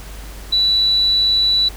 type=tone; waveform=sine; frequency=3951 Hz; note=B7; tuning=in tune; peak=-12 dBFS; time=0.52-1.69 s; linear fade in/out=10 ms; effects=added 50 Hz sine -32 dBFS peak until 1.76 s + pink hiss -38 dBFS RMS until 1.76 s